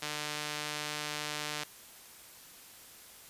sawtooth tone with band-pass filter, 149.7 Hz, D3, 33 cents sharp, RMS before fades -38 dBFS, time 0.02-1.64 s, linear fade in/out 5 ms, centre 4300 Hz, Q 0.61, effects white hiss -53 dBFS RMS until 3.29 s + resampled to 32000 Hz

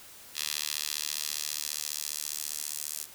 10% pulse tone with high-pass filter sweep, 74.8 Hz, D2, 32 cents sharp, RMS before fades -35 dBFS, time 0.34-3.07 s, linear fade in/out 50 ms, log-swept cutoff 3700 to 7700 Hz, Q 1.1, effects white hiss -50 dBFS RMS until 3.14 s

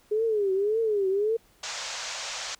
sine tone with vibrato, 415.3 Hz, G#4, in tune, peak -22 dBFS, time 0.11-1.37 s, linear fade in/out 10 ms, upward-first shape triangle, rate 1.8 Hz, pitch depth 180 cents each way
white band-pass noise, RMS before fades -35 dBFS, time 1.63-2.55 s, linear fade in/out 5 ms, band 510 to 7100 Hz, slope 48 dB/octave
effects pink hiss -61 dBFS RMS until 2.59 s

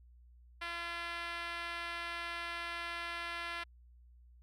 5% pulse tone with band-pass filter, 341.7 Hz, F4, 38 cents flat, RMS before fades -41 dBFS, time 0.61-3.64 s, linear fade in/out 10 ms, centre 1600 Hz, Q 0.85, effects added 60 Hz sine -57 dBFS peak until 4.42 s

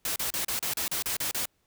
white noise bursts, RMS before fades -30 dBFS, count 10, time 0.05-1.456 s, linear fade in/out 2 ms, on 110 ms, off 34 ms, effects pink hiss -72 dBFS RMS until 1.66 s

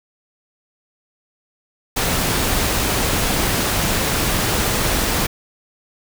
pink noise, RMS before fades -19 dBFS, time 1.96-5.27 s, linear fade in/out 10 ms, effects none

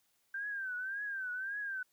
sine tone with vibrato, 1568 Hz, G6, in tune, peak -36 dBFS, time 0.34-1.83 s, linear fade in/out 5 ms, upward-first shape triangle, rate 1.8 Hz, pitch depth 130 cents each way, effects white hiss -75 dBFS RMS until 1.92 s

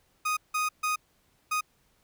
30% pulse tone bursts at uneven times, 1244.5 Hz, D#6, in tune, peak -23 dBFS, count 4, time 0.25-0.37 / 0.54-0.69 / 0.83-0.96 / 1.51-1.61 s, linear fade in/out 10 ms, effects pink hiss -68 dBFS RMS until 2.03 s

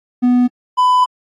triangle tone pair in turn, 246.9 / 1000.8 Hz, B3 / B5, 0 / +23 cents, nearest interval 2 octaves, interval 2423 cents, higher second, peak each -7 dBFS, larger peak neither, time 0.22-0.48 / 0.77-1.06 s, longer second, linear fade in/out 20 ms, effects AAC 32 kbps

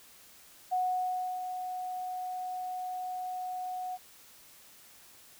sine tone with ADSR envelope, 735 Hz, F#5, 12 cents flat, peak -26 dBFS, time 0.71-3.98 s, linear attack 20 ms, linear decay 670 ms, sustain -8 dB, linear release 37 ms, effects white hiss -56 dBFS RMS until 5.39 s

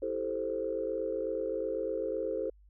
sine chord, A minor seventh, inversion second, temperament equal, 329.6 / 392 / 440 / 523.3 Hz, E4 / G4 / A4 / C5, 0 / 0 / 0 / 0 cents, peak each -39 / -38 / -35 / -34 dBFS, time 0.02-2.5 s, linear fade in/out 5 ms, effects tanh soft clip ceiling -20 dBFS + added 50 Hz sine -56 dBFS peak until 2.69 s

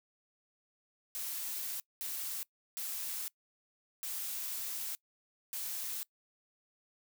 blue noise bursts at uneven times, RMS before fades -39 dBFS, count 5, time 1.15-1.8 / 2.01-2.43 / 2.77-3.28 / 4.03-4.95 / 5.53-6.03 s, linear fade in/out 0 ms, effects noise-tail reverb RT60 0.1 s tail -23 dB re dry

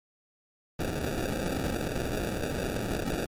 violet noise with sample-and-hold, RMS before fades -31 dBFS, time 0.79-3.26 s, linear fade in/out 5 ms, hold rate 1050 Hz, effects MP3 64 kbps

